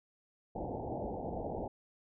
white low-pass noise, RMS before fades -39 dBFS, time 0.55-1.68 s, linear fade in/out 10 ms, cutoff 850 Hz, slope 96 dB/octave, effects none

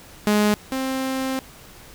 sawtooth tone pair in turn, 209.3 / 263.7 Hz, G#3 / C4, +14 / +14 cents, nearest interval major third, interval 400 cents, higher second, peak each -12 / -19 dBFS, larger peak first, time 0.27-0.54 / 0.72-1.39 s, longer second, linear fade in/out 0 ms, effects pink hiss -45 dBFS RMS until 1.94 s

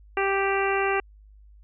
harmonic tone, 392 Hz, G4, in tune, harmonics 1 / 2 / 3 / 4 / 5 / 6 / 7, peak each -25 / -28 / -30 / -31 / -32 / -33 / -33 dBFS, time 0.17-1 s, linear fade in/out 2 ms, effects added 51 Hz sine -48 dBFS peak until 1.63 s

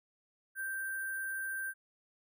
sine tone with sample-and-hold, 1568 Hz, G6, in tune, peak -35 dBFS, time 0.55-1.74 s, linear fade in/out 50 ms, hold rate 11025 Hz, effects none

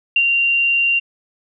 sine tone with ADSR envelope, 2769 Hz, F7, 15 cents flat, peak -10 dBFS, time 0.16-1 s, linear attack 3 ms, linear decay 62 ms, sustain -3 dB, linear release 19 ms, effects none

